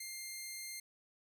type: tone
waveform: 10% pulse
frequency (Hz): 2108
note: C7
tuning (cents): +12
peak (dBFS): -34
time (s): 0-0.8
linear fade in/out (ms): 5
effects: none